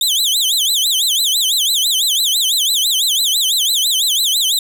sawtooth tone with vibrato, 3500 Hz, A7, 10 cents flat, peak -10 dBFS, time 0.01-4.59 s, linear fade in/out 2 ms, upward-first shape sine, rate 6 Hz, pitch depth 260 cents each way, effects none

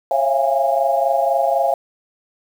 sine tone cluster, 545 / 671 / 695 / 818 Hz, C#5 / E5 / F5 / G#5, -29 / +31 / -9 / -26 cents, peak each -20 dBFS, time 0.11-1.74 s, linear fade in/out 2 ms, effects 7-bit

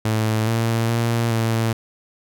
sawtooth tone with pitch steps, 109.8 / 114.5 / 116.5 / 113.5 Hz, A2 / A#2 / A#2 / A#2, -3 / -31 / -1 / -46 cents, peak -14 dBFS, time 0.05-1.73 s, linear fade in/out 5 ms, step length 420 ms, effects none

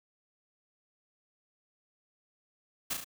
white noise with echo, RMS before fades -32 dBFS, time 2.9-2.94 s, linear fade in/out 10 ms, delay 35 ms, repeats 3, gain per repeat -4 dB, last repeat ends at 3.045 s, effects none

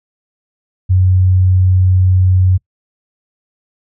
sine tone, 92.5 Hz, F#2, in tune, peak -7 dBFS, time 0.89-2.58 s, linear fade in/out 20 ms, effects noise-tail reverb RT60 0.1 s tail -24 dB re dry

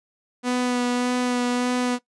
sawtooth tone with vibrato, 246.9 Hz, B3, in tune, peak -17 dBFS, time 0.43-1.99 s, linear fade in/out 50 ms, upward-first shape sine, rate 1.7 Hz, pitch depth 14 cents each way, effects noise-tail reverb RT60 0.1 s tail -17 dB re dry + resampled to 22050 Hz

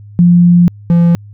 sine / triangle tone pair in turn, 174.61 / 170.82 Hz, F3 / F3, 0 / -38 cents, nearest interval unison, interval 38 cents, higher first, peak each -3 dBFS, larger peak neither, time 0.19-0.68 / 0.9-1.15 s, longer first, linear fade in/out 0 ms, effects added 103 Hz sine -31 dBFS peak until 1.33 s

